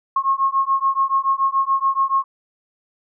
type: beating tone pair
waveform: sine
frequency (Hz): 1080 / 1087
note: C#6 / C#6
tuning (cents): -45 / -34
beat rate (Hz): 7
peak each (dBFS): -19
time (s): 0.16-2.24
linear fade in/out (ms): 5
effects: none